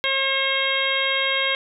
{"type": "harmonic tone", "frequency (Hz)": 539, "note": "C#5", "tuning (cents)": -49, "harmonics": [1, 2, 3, 4, 5, 6, 7], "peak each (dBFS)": [-28, -30, -28, -24, -30, -25, -29], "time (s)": [0.04, 1.55], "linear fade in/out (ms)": 0, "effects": []}